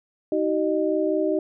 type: tone cluster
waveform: sine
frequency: 316.2 / 381.1 / 612 Hz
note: D#4 / G4 / D#5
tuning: +28 / -49 / -29 cents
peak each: -24 / -24 / -25 dBFS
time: 0.32-1.39 s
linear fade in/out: 2 ms
effects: none